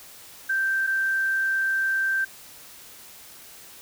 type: tone pair in turn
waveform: sine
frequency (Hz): 1566 / 1566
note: G6 / G6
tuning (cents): -2 / -2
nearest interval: unison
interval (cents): 0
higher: neither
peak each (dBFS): -21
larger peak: neither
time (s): 0.49-0.87 / 0.87-2.25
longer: second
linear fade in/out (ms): 10
effects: white hiss -46 dBFS RMS until 3.81 s